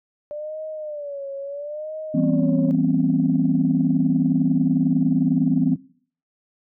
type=tone with vibrato; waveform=sine; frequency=587.3 Hz; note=D5; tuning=in tune; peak=-28 dBFS; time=0.31-2.71 s; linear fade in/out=0 ms; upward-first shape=sine; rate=0.74 Hz; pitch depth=110 cents each way
type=chord; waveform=sine; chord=C major seventh; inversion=first; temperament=equal with one note detuned; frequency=164.81 / 196 / 246.9 / 266.7 Hz; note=E3 / G3 / B3 / C4; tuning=0 / 0 / 0 / +33 cents; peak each=-22 / -25 / -21 / -20 dBFS; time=2.14-5.76 s; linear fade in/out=10 ms
effects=noise-tail reverb RT60 0.5 s tail -20 dB re dry + tanh soft clip ceiling -7 dBFS